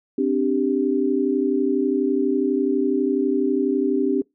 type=chord; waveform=sine; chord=C suspended second; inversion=none; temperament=equal; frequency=261.6 / 293.7 / 392 Hz; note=C4 / D4 / G4; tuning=0 / 0 / 0 cents; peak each=-22 dBFS; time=0.18-4.22 s; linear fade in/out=5 ms; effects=noise-tail reverb RT60 0.2 s tail -25 dB re dry